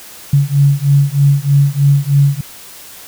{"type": "beating tone pair", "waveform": "sine", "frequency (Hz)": [139.5, 142.7], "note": ["C#3", "D3"], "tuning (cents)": [11, -49], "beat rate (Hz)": 3.2, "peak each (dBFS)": -11, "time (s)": [0.33, 2.41], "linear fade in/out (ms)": 5, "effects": ["white hiss -35 dBFS RMS until 3.07 s"]}